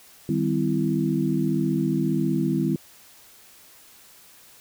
sine tone cluster, 154 / 195.5 / 255.3 / 330.2 Hz, D#3 / G3 / C4 / E4, -17 / -4 / -42 / +3 cents, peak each -26 dBFS, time 0.29-2.76 s, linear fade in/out 2 ms, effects white hiss -51 dBFS RMS until 4.6 s

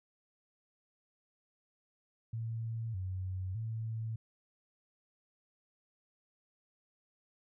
sine tone with pitch steps, 113.6 / 93.2 / 111.9 Hz, A#2 / F#2 / A2, -44 / +13 / +30 cents, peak -35 dBFS, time 2.33-4.16 s, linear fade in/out 5 ms, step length 610 ms, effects none

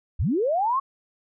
sine linear sweep, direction up, 43.65 to 1118 Hz, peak -20 dBFS, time 0.19-0.8 s, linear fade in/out 10 ms, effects none

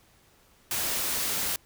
white noise, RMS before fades -29 dBFS, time 0.71-1.56 s, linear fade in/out 2 ms, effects pink hiss -61 dBFS RMS until 1.65 s

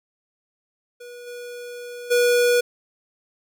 square tone with level steps, 485.1 Hz, B4, 31 cents flat, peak -38 / -34 / -16 dBFS, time 1-2.61 s, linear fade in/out 10 ms, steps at 1.26 / 2.1 s, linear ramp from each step 20 ms, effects none

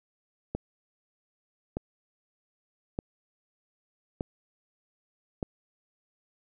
click train, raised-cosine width 2 ms, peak -17 dBFS, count 5, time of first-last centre 0.55-5.428 s, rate 0.82 Hz, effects none

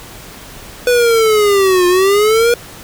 square linear two-way sweep, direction down then up, 495.8 to 353.2 to 481.7 Hz, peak -9 dBFS, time 0.87-2.54 s, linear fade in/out 2 ms, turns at 1.87 s, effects pink hiss -34 dBFS RMS until 2.83 s

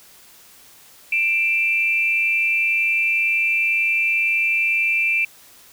sine tone pair together, 2360 / 2649 Hz, D7 / E7, +8 / +8 cents, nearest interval major second, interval 200 cents, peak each -18 / -21 dBFS, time 1.12-5.25 s, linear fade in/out 5 ms, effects white hiss -48 dBFS RMS until 5.72 s

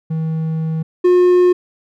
triangle tone pair in turn, 160 / 359.2 Hz, D#3 / F4, +49 / +49 cents, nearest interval octave + major second, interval 1400 cents, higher second, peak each -15 / -6 dBFS, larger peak second, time 0.1-0.83 / 1.04-1.53 s, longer first, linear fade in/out 10 ms, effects none

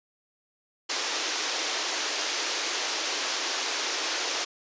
white band-pass noise, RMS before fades -30 dBFS, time 0.89-4.45 s, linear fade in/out 10 ms, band 290 to 6600 Hz, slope 48 dB/octave, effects resampled to 16000 Hz

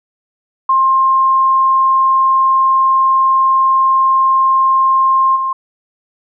sine tone with level steps, 1060 Hz, C6, 22 cents sharp, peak -8 / -14 dBFS, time 0.69-5.53 s, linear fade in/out 5 ms, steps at 5.35 s, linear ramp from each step 20 ms, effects none

